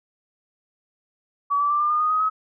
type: tone with pitch steps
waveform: sine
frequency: 1140 / 1158.6 / 1177.5 / 1196.7 / 1216.2 / 1236 / 1256.2 / 1276.7 Hz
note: C#6 / D6 / D6 / D6 / D#6 / D#6 / D#6 / D#6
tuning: +48 / -24 / +4 / +32 / -40 / -12 / +16 / +44 cents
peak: -18 dBFS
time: 1.5-2.3 s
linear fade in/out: 20 ms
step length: 100 ms
effects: none